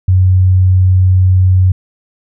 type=tone; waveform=sine; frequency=92.7 Hz; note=F#2; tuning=4 cents sharp; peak=-5 dBFS; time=0.08-1.72 s; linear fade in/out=5 ms; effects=none